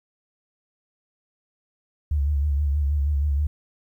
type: tone with vibrato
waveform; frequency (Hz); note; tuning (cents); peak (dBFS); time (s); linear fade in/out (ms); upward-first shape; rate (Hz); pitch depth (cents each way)
sine; 72.1; D2; -31; -19; 2.11-3.47; 5; sine; 6.3; 69
effects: 10-bit